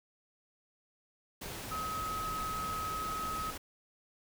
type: tone in noise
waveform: sine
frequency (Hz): 1275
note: D#6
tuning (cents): +42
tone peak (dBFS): -35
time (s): 1.71-3.51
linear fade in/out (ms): 10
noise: pink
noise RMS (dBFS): -42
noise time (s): 1.41-3.58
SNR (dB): +4
effects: none